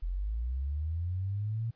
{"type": "linear sweep", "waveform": "sine", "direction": "up", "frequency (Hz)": [40.75, 116.54], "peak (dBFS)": -30, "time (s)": [0.02, 1.71], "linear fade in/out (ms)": 10, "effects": ["pink hiss -72 dBFS RMS until 1.75 s", "resampled to 11025 Hz"]}